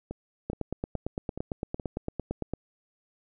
two click trains, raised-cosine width 2 ms, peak -17 / -22 dBFS, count 19 / 5, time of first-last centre 0.5-2.536 / 0.11-1.798 s, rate 8.84 / 2.37 Hz, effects none

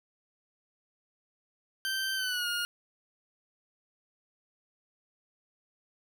20% pulse tone with pitch glide, 1556 to 1426.9 Hz, G6 to F6, -13 to +37 cents, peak -25 dBFS, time 1.85-2.65 s, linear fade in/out 0 ms, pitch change -150 cents, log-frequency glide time 2.15-2.47 s, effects none

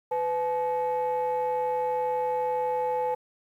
triangle ring-modulated tone, 179 Hz, F3, 43 cents sharp, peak -18 dBFS, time 0.11-3.15 s, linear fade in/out 10 ms, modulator 680 Hz, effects tanh soft clip ceiling -20 dBFS + 10-bit

